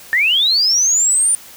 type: linear sweep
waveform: sine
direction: up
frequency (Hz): 1760 to 9340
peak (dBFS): -11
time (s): 0.13-1.35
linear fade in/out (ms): 0
effects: white hiss -39 dBFS RMS until 1.56 s